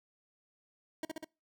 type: tone with echo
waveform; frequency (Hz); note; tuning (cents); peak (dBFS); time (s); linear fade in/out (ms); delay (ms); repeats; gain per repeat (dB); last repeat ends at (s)
25% pulse; 317.1; D#4; +33; -31; 1.03-1.05; 2; 65; 3; -2; 1.245
effects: noise-tail reverb RT60 0.3 s tail -26 dB re dry